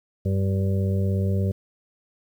harmonic tone, 96.8 Hz, G2, 21 cents flat, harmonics 1 / 2 / 4 / 5 / 6, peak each -21 / -27 / -33 / -35 / -37 dBFS, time 0.25-1.52 s, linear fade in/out 10 ms, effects 9-bit

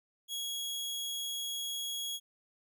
sawtooth tone, 3322 Hz, G#7, in tune, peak -32 dBFS, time 0.28-2.2 s, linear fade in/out 50 ms, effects none

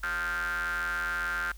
square ring-modulated tone, 84.5 Hz, E2, 43 cents sharp, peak -27 dBFS, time 0.03-1.52 s, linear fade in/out 5 ms, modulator 1480 Hz, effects added 50 Hz sine -43 dBFS peak until 1.57 s + white hiss -58 dBFS RMS until 1.57 s

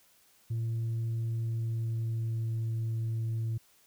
sine tone with pitch glide, 114.3 to 112.99 Hz, A#2 to A2, -34 to +46 cents, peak -27 dBFS, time 0.5-3.58 s, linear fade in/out 10 ms, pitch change -20 cents, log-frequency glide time 1.34-2.68 s, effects tanh soft clip ceiling -28 dBFS + white hiss -64 dBFS RMS until 3.86 s

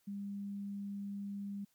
sine tone, 200.6 Hz, G3, 40 cents sharp, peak -39 dBFS, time 0.07-1.65 s, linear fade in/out 10 ms, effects white hiss -75 dBFS RMS until 1.74 s

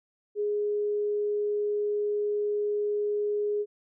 sine tone, 415.3 Hz, G#4, in tune, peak -25 dBFS, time 0.35-3.66 s, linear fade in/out 50 ms, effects none

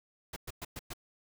pink noise bursts, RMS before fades -41 dBFS, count 5, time 0.33-0.935 s, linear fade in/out 5 ms, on 33 ms, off 110 ms, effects none

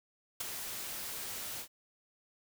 white noise with ADSR envelope, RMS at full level -34 dBFS, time 0.4-1.68 s, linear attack 8 ms, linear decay 14 ms, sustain -7 dB, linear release 85 ms, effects none

